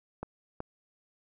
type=clicks; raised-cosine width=1 ms; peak=-22 dBFS; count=2; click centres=0.23 / 0.604 s; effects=none